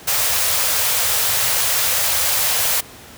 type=band-stop noise; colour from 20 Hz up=white; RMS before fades=-18 dBFS; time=0.07-2.81 s; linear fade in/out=10 ms; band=130 to 450 Hz; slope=96 dB/octave; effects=pink hiss -40 dBFS RMS until 3.17 s + high-pass 60 Hz 12 dB/octave